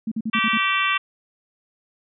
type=tone bursts; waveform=sine; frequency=221.6 Hz; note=A3; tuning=13 cents sharp; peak=-22 dBFS; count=6; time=0.07-0.576 s; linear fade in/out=5 ms; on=46 ms; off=46 ms
type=harmonic tone; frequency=387.1 Hz; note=G4; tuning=22 cents flat; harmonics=3 / 4 / 5 / 6 / 7 / 8 / 9; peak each=-23 / -28 / -27 / -26 / -24 / -31 / -31 dBFS; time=0.33-0.98 s; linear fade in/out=10 ms
effects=none